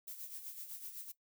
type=noise with tremolo; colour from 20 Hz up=violet; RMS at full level=-45 dBFS; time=0.07-1.12 s; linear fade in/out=10 ms; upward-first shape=sine; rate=7.9 Hz; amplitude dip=60%; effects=noise-tail reverb RT60 0.1 s tail -17 dB re dry